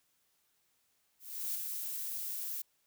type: noise with ADSR envelope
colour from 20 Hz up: violet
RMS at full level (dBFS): -35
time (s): 1.19-2.62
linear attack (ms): 360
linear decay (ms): 8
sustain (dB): -4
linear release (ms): 6
effects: white hiss -75 dBFS RMS until 2.86 s